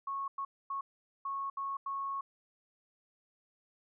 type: tone bursts at uneven times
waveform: sine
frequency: 1100 Hz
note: C#6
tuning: 14 cents flat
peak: -34 dBFS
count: 6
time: 0.07-0.28 / 0.38-0.45 / 0.7-0.81 / 1.25-1.5 / 1.57-1.77 / 1.86-2.21 s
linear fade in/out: 5 ms
effects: none